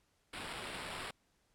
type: noise with sample-and-hold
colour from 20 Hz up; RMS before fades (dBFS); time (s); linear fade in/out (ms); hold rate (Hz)
white; -44; 0.33-1.11; 5; 6300
effects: pink hiss -75 dBFS RMS until 1.54 s + low-pass 11000 Hz 12 dB/octave